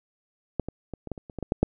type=clicks; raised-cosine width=2 ms; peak=-11 / -19 / -21 / -23 / -17 / -26 / -28 / -20 / -17 / -9 / -6 dBFS; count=11; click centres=0.597 / 0.686 / 0.937 / 1.073 / 1.117 / 1.178 / 1.298 / 1.387 / 1.427 / 1.521 / 1.63 s; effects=none